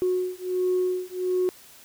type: beating tone pair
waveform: sine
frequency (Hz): 365.1 / 366.5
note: F#4 / F#4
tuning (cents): -23 / -16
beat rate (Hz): 1.4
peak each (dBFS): -25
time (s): 0.02-1.49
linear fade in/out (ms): 0
effects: tanh soft clip ceiling -16 dBFS + white hiss -50 dBFS RMS until 1.84 s